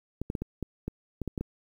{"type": "clicks", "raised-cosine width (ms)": 3, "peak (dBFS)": -19, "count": 10, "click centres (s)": [0.216, 0.301, 0.352, 0.42, 0.627, 0.88, 1.217, 1.277, 1.378, 1.41], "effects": ["9-bit"]}